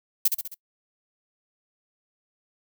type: noise with echo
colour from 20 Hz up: violet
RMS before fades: -19 dBFS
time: 0.25-0.28 s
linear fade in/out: 5 ms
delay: 66 ms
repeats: 4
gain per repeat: -5 dB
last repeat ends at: 0.544 s
effects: noise-tail reverb RT60 0.1 s tail -24 dB re dry